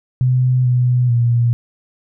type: tone with pitch steps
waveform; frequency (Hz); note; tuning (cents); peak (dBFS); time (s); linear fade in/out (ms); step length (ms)
sine; 127.1 / 124.3 / 118.9; C3 / B2 / A#2; -50 / +12 / +35; -11; 0.21-1.53; 0; 440
effects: none